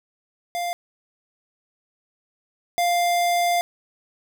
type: tone pair in turn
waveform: square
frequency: 698.5 / 698.5 Hz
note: F5 / F5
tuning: 0 / 0 cents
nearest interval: unison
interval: 0 cents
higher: neither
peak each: -25 / -19 dBFS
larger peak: second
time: 0.55-0.73 / 2.78-3.61 s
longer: second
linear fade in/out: 0 ms
effects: none